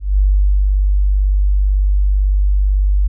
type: tone with ADSR envelope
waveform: sine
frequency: 49 Hz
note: G1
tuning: in tune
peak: -8 dBFS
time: 0-3.08 s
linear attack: 180 ms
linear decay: 480 ms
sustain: -2 dB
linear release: 14 ms
effects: none